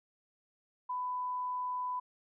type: tone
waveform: sine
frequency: 998 Hz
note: B5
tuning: 18 cents sharp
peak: -33 dBFS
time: 0.89-2 s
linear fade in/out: 10 ms
effects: none